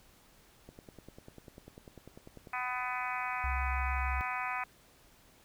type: click train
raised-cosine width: 2 ms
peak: -35 dBFS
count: 19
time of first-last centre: 0.69-2.472 s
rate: 10.1 Hz
type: harmonic tone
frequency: 250.3 Hz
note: B3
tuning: 23 cents sharp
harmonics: 3 / 4 / 5 / 6 / 7 / 8 / 9 / 10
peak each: -40 / -39 / -40 / -43 / -45 / -43 / -43 / -42 dBFS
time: 2.53-4.64 s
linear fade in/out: 5 ms
type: tone with vibrato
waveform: sine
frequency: 66.6 Hz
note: C2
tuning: 31 cents sharp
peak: -32 dBFS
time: 3.44-4.21 s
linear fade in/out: 0 ms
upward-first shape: sine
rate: 6.6 Hz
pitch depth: 13 cents each way
effects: pink hiss -62 dBFS RMS until 5.44 s